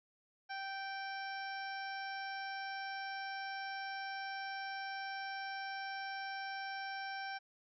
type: harmonic tone with a mistuned harmonic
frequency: 780 Hz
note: G5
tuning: 9 cents flat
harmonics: 1 / 2 / 3 / 4 / 5 / 6 / 7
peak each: -43 / -44 / -51 / -57 / -58 / -60 / -52 dBFS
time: 0.49-7.39 s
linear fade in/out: 20 ms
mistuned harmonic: 5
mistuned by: +27 cents
effects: none